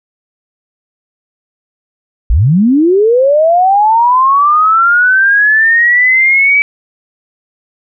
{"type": "linear sweep", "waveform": "sine", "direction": "up", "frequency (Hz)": [44, 2300], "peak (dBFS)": -5, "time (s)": [2.3, 6.62], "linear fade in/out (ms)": 0, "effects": []}